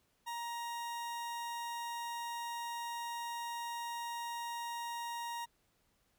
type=tone; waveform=40% pulse; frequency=940 Hz; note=A#5; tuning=14 cents sharp; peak=-38 dBFS; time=0.26-5.46 s; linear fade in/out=20 ms; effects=pink hiss -75 dBFS RMS until 6.18 s